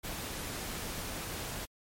pink noise, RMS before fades -39 dBFS, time 0.03-1.66 s, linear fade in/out 20 ms, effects MP3 64 kbps

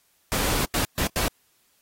pink noise bursts at uneven times, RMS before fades -25 dBFS, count 4, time 0.32-0.65 / 0.74-0.85 / 0.98-1.07 / 1.16-1.28 s, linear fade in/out 0 ms, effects white hiss -65 dBFS RMS until 1.81 s + AAC 48 kbps

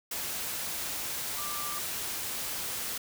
sine tone in noise, 1180 Hz, D6, 8 cents sharp, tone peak -38 dBFS, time 1.38-1.79 s, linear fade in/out 5 ms, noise white, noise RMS -35 dBFS, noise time 0.11-2.98 s, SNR -6 dB, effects none

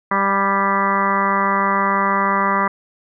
harmonic tone with a mistuned harmonic, 197.1 Hz, G3, 10 cents sharp, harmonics 1 / 2 / 3 / 4 / 5 / 6 / 7 / 8 / 9 / 10, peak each -24 / -28 / -27 / -29 / -20 / -19 / -29 / -29 / -30 / -25 dBFS, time 0.11-2.68 s, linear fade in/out 5 ms, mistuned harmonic 9, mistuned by -46 cents, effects none

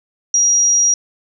sine tone, 5730 Hz, F8, 44 cents sharp, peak -10 dBFS, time 0.34-0.94 s, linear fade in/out 2 ms, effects none

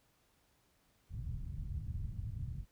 white low-pass noise, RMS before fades -41 dBFS, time 1.09-2.66 s, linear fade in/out 50 ms, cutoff 120 Hz, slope 24 dB/octave, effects pink hiss -73 dBFS RMS until 2.71 s

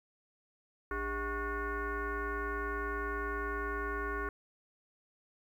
sine tone with frequency modulation, 755 Hz, F#5, 35 cents sharp, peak -33 dBFS, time 0.91-4.29 s, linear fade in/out 2 ms, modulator 350 Hz, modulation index 2.6, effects 11-bit

